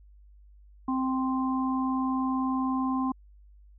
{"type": "harmonic tone", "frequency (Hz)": 261.4, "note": "C4", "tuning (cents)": -1, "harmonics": [1, 3, 4], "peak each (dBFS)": [-26, -36, -32], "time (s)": [0.88, 3.12], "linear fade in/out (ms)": 5, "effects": ["added 50 Hz sine -51 dBFS peak until 3.78 s"]}